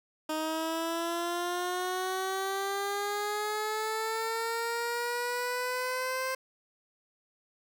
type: linear sweep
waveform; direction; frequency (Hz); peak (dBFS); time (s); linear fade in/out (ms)
15% pulse; up; 310 to 524; -24; 0.29-6.35; 5
effects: none